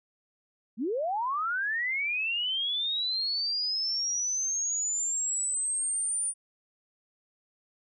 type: linear sweep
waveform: sine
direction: up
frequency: 192.6 to 9397 Hz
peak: -27 dBFS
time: 0.77-6.34 s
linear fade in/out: 50 ms
effects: none